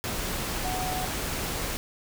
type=tone in noise; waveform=sine; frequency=740 Hz; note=F#5; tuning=in tune; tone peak=-31 dBFS; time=0.65-1.05 s; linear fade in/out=0 ms; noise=pink; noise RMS=-31 dBFS; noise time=0.04-1.77 s; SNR=-3 dB; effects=none